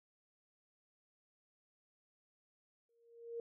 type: tone with exponential growth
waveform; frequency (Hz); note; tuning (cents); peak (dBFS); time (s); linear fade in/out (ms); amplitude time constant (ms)
sine; 466.2; A#4; 0; -38; 2.89-3.4; 2; 110
effects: none